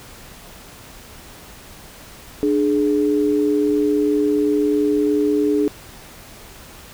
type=tone pair together; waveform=sine; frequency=297 / 420 Hz; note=D4 / G#4; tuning=+20 / +19 cents; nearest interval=tritone; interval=599 cents; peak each=-17 / -18 dBFS; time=2.43-5.68 s; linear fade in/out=0 ms; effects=pink hiss -41 dBFS RMS until 6.93 s